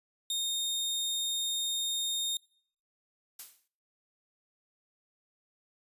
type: tone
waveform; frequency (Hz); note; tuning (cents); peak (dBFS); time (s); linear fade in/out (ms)
sawtooth; 3683; A#7; -22; -27; 0.3-2.37; 2
type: noise with exponential decay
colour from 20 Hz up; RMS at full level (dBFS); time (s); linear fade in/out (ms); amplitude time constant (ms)
blue; -39; 3.39-3.68; 5; 62
effects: noise-tail reverb RT60 0.6 s tail -26 dB re dry + resampled to 32000 Hz